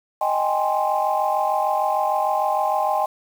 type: chord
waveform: sine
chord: Ab major seventh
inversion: second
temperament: equal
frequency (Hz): 622.3 / 784 / 830.6 / 1046.5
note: Eb5 / G5 / Ab5 / C6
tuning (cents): 0 / 0 / 0 / 0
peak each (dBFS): -24 / -22 / -23 / -25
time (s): 0.21-3.06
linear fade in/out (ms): 5
effects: tanh soft clip ceiling -9 dBFS + 7-bit